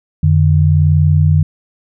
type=tone pair together; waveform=sine; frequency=89.5 / 150.52 Hz; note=F2 / D3; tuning=+43 / +43 cents; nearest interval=major sixth; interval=900 cents; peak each=-10 dBFS; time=0.23-1.43 s; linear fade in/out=5 ms; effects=none